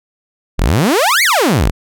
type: exponential two-way sweep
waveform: sawtooth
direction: up then down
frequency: 34.5 to 2336 to 34.5 Hz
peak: -6 dBFS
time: 0.58-1.71 s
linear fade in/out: 20 ms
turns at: 1.23 s
effects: none